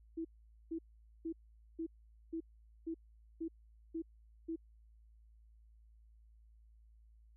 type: tone bursts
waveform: sine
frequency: 327.6 Hz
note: E4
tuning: 11 cents flat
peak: -37 dBFS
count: 9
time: 0.17-4.561 s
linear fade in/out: 10 ms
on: 79 ms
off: 460 ms
effects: added 55 Hz sine -60 dBFS peak until 7.36 s